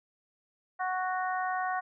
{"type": "harmonic tone", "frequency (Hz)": 370, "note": "F#4", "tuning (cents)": 0, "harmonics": [2, 3, 4, 5], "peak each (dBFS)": [-31, -35, -37, -39], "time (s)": [0.79, 1.81], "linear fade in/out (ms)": 20, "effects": []}